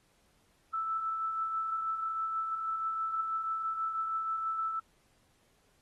sine tone with tremolo, 1318.5 Hz, E6, in tune, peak -29 dBFS, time 0.73-4.8 s, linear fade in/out 10 ms, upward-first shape triangle, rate 6.2 Hz, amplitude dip 40%, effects pink hiss -70 dBFS RMS until 5.81 s + AAC 32 kbps

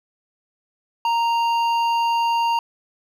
sine tone with hard clipping, 930 Hz, A#5, 4 cents flat, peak -19 dBFS, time 1.05-2.59 s, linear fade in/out 2 ms, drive 9 dB, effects none

